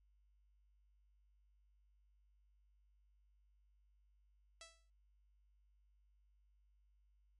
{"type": "tone with exponential decay", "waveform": "5% pulse", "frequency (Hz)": 659.3, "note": "E5", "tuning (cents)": 0, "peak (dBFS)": -40, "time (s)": [4.61, 4.9], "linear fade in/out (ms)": 1, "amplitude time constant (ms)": 61, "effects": ["added 50 Hz sine -70 dBFS peak until 7.39 s", "MP3 48 kbps"]}